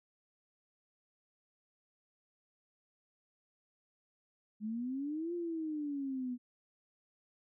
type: exponential two-way sweep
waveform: sine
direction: up then down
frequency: 207.7 to 351.1 to 242.8 Hz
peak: -35 dBFS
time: 4.6-6.38 s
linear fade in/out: 50 ms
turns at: 5.34 s
effects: none